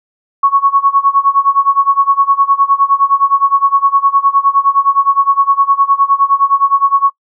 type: tone with tremolo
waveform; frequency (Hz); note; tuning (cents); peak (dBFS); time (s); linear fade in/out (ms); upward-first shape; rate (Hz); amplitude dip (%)
sine; 1108.7; C#6; 0; -4; 0.43-7.1; 5; sine; 9.7; 90
effects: noise-tail reverb RT60 0.1 s tail -24 dB re dry